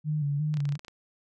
sine tone with vibrato, 147.6 Hz, D3, 9 cents sharp, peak -25 dBFS, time 0.04-0.78 s, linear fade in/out 50 ms, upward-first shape square, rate 2.8 Hz, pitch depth 53 cents each way
clicks, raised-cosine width 0.2 ms, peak -26 dBFS, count 10, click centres 0.541 / 0.571 / 0.604 / 0.654 / 0.691 / 0.723 / 0.754 / 0.794 / 0.848 / 0.882 s
effects none

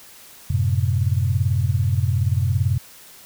sine chord, F# diminished, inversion none, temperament equal, 92.5 / 110 / 130.81 Hz, F#2 / A2 / C3, 0 / 0 / 0 cents, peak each -20 / -22 / -22 dBFS, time 0.5-2.78 s, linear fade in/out 5 ms, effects white hiss -45 dBFS RMS until 3.25 s

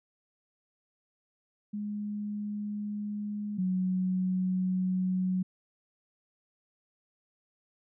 sine tone pair in turn, 207.7 / 185.04 Hz, G#3 / F#3, 0 / 0 cents, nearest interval major second, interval 200 cents, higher first, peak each -32 / -26 dBFS, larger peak second, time 1.73-3.58 / 3.58-5.43 s, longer neither, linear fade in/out 10 ms, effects none

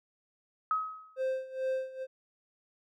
sine tone with exponential decay, 1273 Hz, D#6, 39 cents sharp, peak -24 dBFS, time 0.71-1.22 s, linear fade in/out 1 ms, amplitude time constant 110 ms
triangle tone with tremolo, 523.3 Hz, C5, in tune, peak -26 dBFS, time 1.16-2.07 s, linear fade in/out 50 ms, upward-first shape sine, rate 2.3 Hz, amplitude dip 85%
effects none

